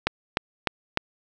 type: click train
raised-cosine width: 0.3 ms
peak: -5 dBFS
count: 4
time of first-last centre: 0.07-0.974 s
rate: 3.32 Hz
effects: none